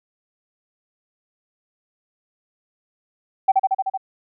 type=tone with echo; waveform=sine; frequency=770 Hz; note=G5; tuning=31 cents flat; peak=-9 dBFS; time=3.48-3.52 s; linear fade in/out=10 ms; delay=76 ms; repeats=6; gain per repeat=-2 dB; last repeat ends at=3.976 s; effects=tanh soft clip ceiling -5 dBFS